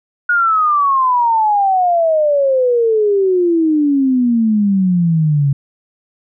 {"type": "exponential sweep", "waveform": "sine", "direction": "down", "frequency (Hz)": [1451, 136.9], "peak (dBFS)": -10, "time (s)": [0.29, 5.53], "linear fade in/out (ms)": 5, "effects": []}